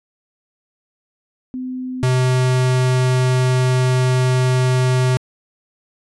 sine / square tone pair in turn, 255.2 / 127.82 Hz, C4 / C3, -43 / -40 cents, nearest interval octave, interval 1197 cents, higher first, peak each -23 / -14 dBFS, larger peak second, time 1.54-2.03 / 2.03-5.17 s, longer second, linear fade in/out 0 ms, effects resampled to 24000 Hz

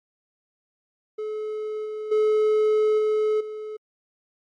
triangle tone with level steps, 429.2 Hz, A4, 43 cents flat, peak -25 / -27 / -15 / -17 / -29 dBFS, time 1.18-3.77 s, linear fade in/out 10 ms, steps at 1.85 / 2.11 / 2.98 / 3.4 s, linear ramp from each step 10 ms, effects MP3 48 kbps

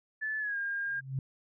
sine tone with pitch glide, 1738 to 1612.3 Hz, A6 to G6, -22 to +48 cents, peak -31 dBFS, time 0.21-1.01 s, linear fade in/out 20 ms, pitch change -130 cents, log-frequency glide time 0.39-0.57 s
sine tone with exponential growth, 133.5 Hz, C3, 35 cents sharp, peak -27 dBFS, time 0.86-1.19 s, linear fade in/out 2 ms, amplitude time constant 70 ms
effects none

